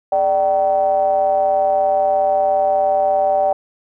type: ring-modulated tone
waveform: triangle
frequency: 87.31 Hz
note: F2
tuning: in tune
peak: -8 dBFS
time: 0.12-3.53 s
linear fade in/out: 5 ms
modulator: 680 Hz
effects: none